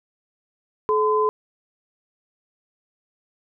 sine tone pair together, 428.9 / 1020 Hz, A4 / C6, -44 / -44 cents, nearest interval octave + minor third, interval 1500 cents, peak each -19 / -20 dBFS, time 0.89-1.29 s, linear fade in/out 0 ms, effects none

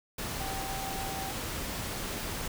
sine tone in noise, 776 Hz, G5, 18 cents flat, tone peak -38 dBFS, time 0.4-1.31 s, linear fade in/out 5 ms, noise pink, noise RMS -36 dBFS, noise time 0.18-2.48 s, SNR -5 dB, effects none

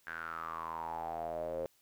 square tone with band-pass filter sweep, 40.99 Hz, E1, 9 cents flat, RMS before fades -40 dBFS, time 0.07-1.66 s, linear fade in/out 0 ms, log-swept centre 1600 to 510 Hz, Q 9.2, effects white hiss -70 dBFS RMS until 1.81 s

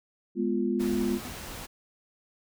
sine chord, F diminished, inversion first, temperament equal, 207.7 / 246.9 / 349.2 Hz, Ab3 / Cb4 / F4, 0 / 0 / 0 cents, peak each -29 dBFS, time 0.35-1.2 s, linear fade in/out 50 ms
pink noise, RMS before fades -40 dBFS, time 0.79-1.67 s, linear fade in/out 20 ms
square tone with exponential decay, 246.9 Hz, B3, in tune, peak -34 dBFS, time 1.25-1.42 s, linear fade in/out 0 ms, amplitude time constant 35 ms
effects none

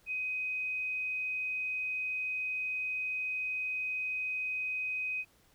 sine tone, 2513 Hz, D#7, 17 cents sharp, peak -32 dBFS, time 0.06-5.25 s, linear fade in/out 50 ms, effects pink hiss -66 dBFS RMS until 5.54 s

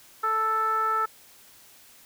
15% pulse tone with low-pass filter, 440 Hz, A4, in tune, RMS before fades -25 dBFS, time 0.23-1.06 s, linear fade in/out 10 ms, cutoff 1400 Hz, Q 8.2, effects white hiss -53 dBFS RMS until 2.05 s

